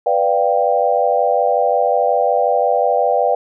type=chord; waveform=sine; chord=G dominant seventh; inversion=first; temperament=equal; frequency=493.9 / 587.3 / 698.5 / 784 Hz; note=B4 / D5 / F5 / G5; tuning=0 / 0 / 0 / 0 cents; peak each=-18 dBFS; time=0.06-3.35 s; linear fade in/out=5 ms; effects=none